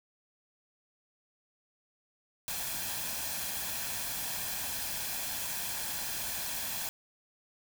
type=noise with comb filter; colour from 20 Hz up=white; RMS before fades=-36 dBFS; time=2.48-6.89 s; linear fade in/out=0 ms; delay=1.2 ms; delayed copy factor=+0.5; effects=none